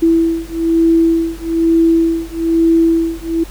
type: beating tone pair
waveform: sine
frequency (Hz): 329.6 / 330.7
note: E4 / E4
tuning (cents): 0 / +6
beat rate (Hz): 1.1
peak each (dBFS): -13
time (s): 0.02-3.44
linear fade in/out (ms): 10
effects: added 47 Hz sine -30 dBFS peak until 3.5 s + pink hiss -38 dBFS RMS until 3.5 s